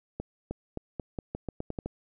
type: accelerating click train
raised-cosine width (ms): 2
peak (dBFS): -20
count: 11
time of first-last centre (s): 0.2-1.86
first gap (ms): 310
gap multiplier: 0.85
effects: none